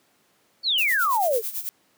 sine exponential sweep, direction down, 4600 to 419.4 Hz, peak -19 dBFS, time 0.63-1.42 s, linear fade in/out 50 ms
violet noise with tremolo, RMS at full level -28 dBFS, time 0.78-1.69 s, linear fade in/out 0 ms, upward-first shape sine, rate 9.1 Hz, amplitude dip 75%
effects pink hiss -63 dBFS RMS until 1.97 s + high-pass 200 Hz 12 dB/octave

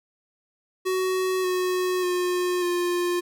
square tone with pitch steps, 373.2 / 366.2 / 359.2 / 352.5 Hz, F#4 / F#4 / F4 / F4, +15 / -18 / +49 / +16 cents, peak -23 dBFS, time 0.85-3.21 s, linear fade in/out 20 ms, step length 590 ms, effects none

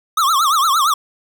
square tone with vibrato, 1202 Hz, D6, 40 cents sharp, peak -13 dBFS, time 0.17-0.94 s, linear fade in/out 5 ms, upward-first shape triangle, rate 8.7 Hz, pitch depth 240 cents each way, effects none

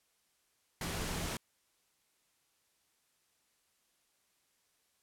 sine tone in noise, 170 Hz, F3, 46 cents flat, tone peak -45 dBFS, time 0.82-1.31 s, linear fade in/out 2 ms, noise pink, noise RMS -38 dBFS, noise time 0.81-1.37 s, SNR -10 dB, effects white hiss -75 dBFS RMS until 5.02 s + low-pass 12000 Hz 12 dB/octave

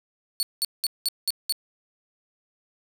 sawtooth tone bursts, 4434 Hz, C#8, in tune, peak -19 dBFS, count 6, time 0.4-1.524 s, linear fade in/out 0 ms, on 29 ms, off 190 ms, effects none

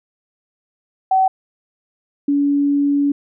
sine tone pair in turn, 760 / 284.7 Hz, F#5 / C#4, +46 / +46 cents, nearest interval octave + perfect fourth, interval 1700 cents, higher first, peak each -11 / -13 dBFS, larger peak first, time 1.11-1.28 / 2.28-3.12 s, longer second, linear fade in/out 5 ms, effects none

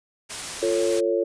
white noise, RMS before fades -32 dBFS, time 0.29-1.01 s, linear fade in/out 20 ms
sine chord, F augmented, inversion none, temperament equal with one note detuned, 349.2 / 447.4 / 554.4 Hz, F4 / A4 / C#5, 0 / +29 / 0 cents, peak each -24 dBFS, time 0.62-1.24 s, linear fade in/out 10 ms
effects resampled to 22050 Hz

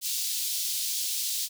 pink high-pass noise, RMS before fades -30 dBFS, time 0.01-1.49 s, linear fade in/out 50 ms, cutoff 3700 Hz, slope 24 dB/octave, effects none

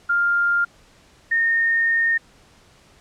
sine tone pair in turn, 1400 / 1834.9 Hz, F6 / A#6, +4 / -28 cents, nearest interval perfect fourth, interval 468 cents, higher second, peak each -16 dBFS, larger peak neither, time 0.09-0.65 / 1.31-2.18 s, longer second, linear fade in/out 10 ms, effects pink hiss -53 dBFS RMS until 3 s + low-pass 8000 Hz 12 dB/octave

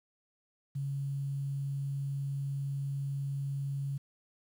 sine tone with quantisation, 139 Hz, C#3, 5 cents sharp, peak -32 dBFS, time 0.75-3.98 s, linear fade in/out 10 ms, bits 10, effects none

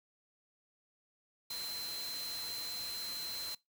sine tone in noise, 4100 Hz, C8, 36 cents flat, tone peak -40 dBFS, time 1.5-3.55 s, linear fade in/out 5 ms, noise white, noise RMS -45 dBFS, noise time 1.5-3.55 s, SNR +2 dB, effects noise-tail reverb RT60 0.2 s tail -23 dB re dry

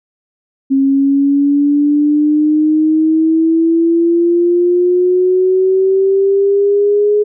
sine exponential sweep, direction up, 269.7 to 419.2 Hz, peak -8 dBFS, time 0.7-7.24 s, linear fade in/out 20 ms, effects none

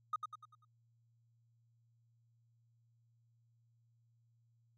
triangle tone with echo, 1244.5 Hz, D#6, in tune, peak -29 dBFS, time 0.13-0.16 s, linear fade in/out 5 ms, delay 98 ms, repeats 5, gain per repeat -7 dB, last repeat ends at 0.65 s, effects tanh soft clip ceiling -30 dBFS + added 116 Hz sine -70 dBFS peak until 4.77 s

